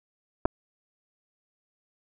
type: clicks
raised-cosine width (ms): 1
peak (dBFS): -10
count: 2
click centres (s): 0.454 / 0.457
effects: none

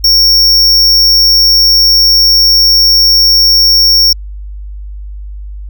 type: tone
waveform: square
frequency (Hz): 5500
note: F8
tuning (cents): -27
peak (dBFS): -4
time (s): 0.04-4.13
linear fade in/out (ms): 5
effects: added 50 Hz sine -21 dBFS peak until 5.69 s

